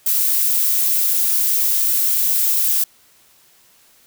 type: noise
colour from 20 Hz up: violet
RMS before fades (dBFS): -17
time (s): 0.06-2.84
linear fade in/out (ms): 5
effects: white hiss -53 dBFS RMS until 4.06 s